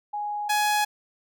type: tone pair in turn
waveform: sine / sawtooth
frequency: 830.6 / 838.3 Hz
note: G#5 / G#5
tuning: 0 / +16 cents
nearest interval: unison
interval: 16 cents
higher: second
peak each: -27 / -17 dBFS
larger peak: second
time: 0.13-0.49 / 0.49-0.85 s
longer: neither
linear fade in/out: 10 ms
effects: none